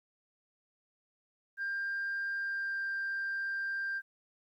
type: tone with pitch glide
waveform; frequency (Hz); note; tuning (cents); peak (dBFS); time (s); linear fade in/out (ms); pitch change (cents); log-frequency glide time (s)
sine; 1595 to 1585.8; G6 to G6; +30 to +20; -31; 1.57-4.02; 50; -10; 2.37-2.83
effects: tanh soft clip ceiling -30 dBFS + 12-bit